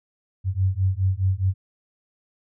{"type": "beating tone pair", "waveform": "sine", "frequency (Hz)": [92.5, 97.3], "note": ["F#2", "G2"], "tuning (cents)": [0, -12], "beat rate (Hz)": 4.8, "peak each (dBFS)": -22, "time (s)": [0.44, 1.54], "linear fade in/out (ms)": 50, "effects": []}